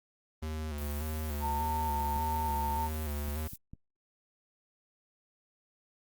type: tone with vibrato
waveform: square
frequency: 75.7 Hz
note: D#2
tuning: 47 cents flat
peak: -34 dBFS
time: 0.42-3.48 s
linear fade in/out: 10 ms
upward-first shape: square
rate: 1.7 Hz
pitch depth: 52 cents each way
type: noise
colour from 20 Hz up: violet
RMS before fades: -46 dBFS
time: 0.78-3.56 s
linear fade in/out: 2 ms
type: tone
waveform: sine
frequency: 900 Hz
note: A5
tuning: 39 cents sharp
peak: -31 dBFS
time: 1.4-2.9 s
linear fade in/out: 50 ms
type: clicks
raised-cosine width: 5 ms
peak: -33 dBFS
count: 4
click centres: 2.163 / 3.284 / 3.534 / 3.735 s
effects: Opus 24 kbps